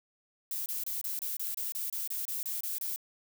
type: noise bursts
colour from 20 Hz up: violet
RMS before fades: -35 dBFS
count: 14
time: 0.51-2.961 s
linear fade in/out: 2 ms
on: 150 ms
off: 27 ms
effects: none